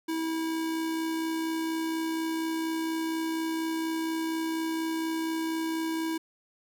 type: tone with amplitude modulation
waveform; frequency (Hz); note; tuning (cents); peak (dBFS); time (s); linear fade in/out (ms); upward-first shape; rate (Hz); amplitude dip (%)
square; 324.1; E4; -29; -28; 0.08-6.18; 10; sine; 64.2; 25
effects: none